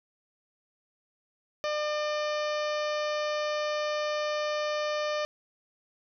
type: harmonic tone with a mistuned harmonic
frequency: 600 Hz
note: D5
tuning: 37 cents sharp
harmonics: 1 / 2 / 3 / 4 / 5 / 6 / 7 / 8 / 9 / 10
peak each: -29 / -35 / -39 / -41 / -43 / -45 / -46 / -47 / -48 / -49 dBFS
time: 1.64-5.25 s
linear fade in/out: 0 ms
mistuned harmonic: 7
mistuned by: +66 cents
effects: none